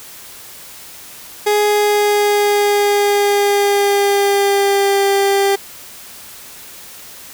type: tone with pitch glide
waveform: 30% pulse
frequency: 416.5 to 396.3 Hz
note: G#4 to G4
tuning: +5 to +19 cents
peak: -9 dBFS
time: 1.46-5.56 s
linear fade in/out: 10 ms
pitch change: -86 cents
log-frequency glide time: 1.64-5.07 s
effects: white hiss -36 dBFS RMS until 7.33 s